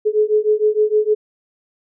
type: beating tone pair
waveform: sine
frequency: 423.1 / 429.6 Hz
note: G#4 / A4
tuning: +32 / -41 cents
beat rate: 6.5 Hz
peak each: -16 dBFS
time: 0.05-1.15 s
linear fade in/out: 20 ms
effects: none